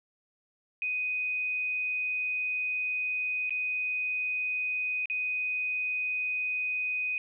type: tone with dropouts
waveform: sine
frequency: 2497 Hz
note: D#7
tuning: 6 cents sharp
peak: -28 dBFS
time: 0.82-7.18 s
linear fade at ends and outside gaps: 1 ms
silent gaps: 3.495-3.506 / 5.057-5.099 s
effects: none